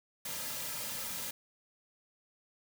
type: noise with comb filter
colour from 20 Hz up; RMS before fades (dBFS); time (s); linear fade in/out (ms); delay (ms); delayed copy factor
white; -39; 0.25-1.31; 5; 2.7; -0.6
effects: none